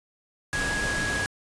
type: tone in noise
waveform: sine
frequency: 1661.2 Hz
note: G#6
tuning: in tune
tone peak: -27 dBFS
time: 0.53-1.26 s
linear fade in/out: 0 ms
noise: pink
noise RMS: -30 dBFS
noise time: 0.53-1.26 s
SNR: 0 dB
effects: resampled to 22050 Hz